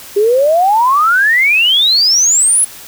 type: exponential sweep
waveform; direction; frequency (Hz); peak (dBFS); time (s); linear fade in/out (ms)
sine; up; 394.9 to 10830; -7; 0.16-2.65; 10
effects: white hiss -33 dBFS RMS until 2.87 s